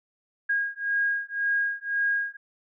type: beating tone pair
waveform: sine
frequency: 1632 / 1633.9 Hz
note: G#6 / G#6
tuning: -31 / -29 cents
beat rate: 1.9 Hz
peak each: -27 dBFS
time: 0.49-2.37 s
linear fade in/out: 10 ms
effects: none